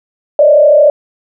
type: tone with frequency modulation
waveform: sine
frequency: 593 Hz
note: D5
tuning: 17 cents sharp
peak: -3 dBFS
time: 0.39-0.9 s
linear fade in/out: 2 ms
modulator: 33.1 Hz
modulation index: 1
effects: none